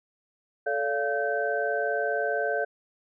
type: tone cluster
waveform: sine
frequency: 438 / 573 / 693 / 1543 Hz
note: A4 / D5 / F5 / G6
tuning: -8 / -43 / -14 / -28 cents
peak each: -30 dBFS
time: 0.66-2.65 s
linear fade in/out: 10 ms
effects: none